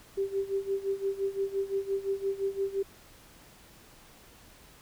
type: tone with tremolo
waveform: sine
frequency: 392 Hz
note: G4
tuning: in tune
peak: -25 dBFS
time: 0.17-2.83 s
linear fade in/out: 10 ms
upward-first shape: sine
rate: 5.8 Hz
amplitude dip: 85%
effects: pink hiss -55 dBFS RMS until 4.81 s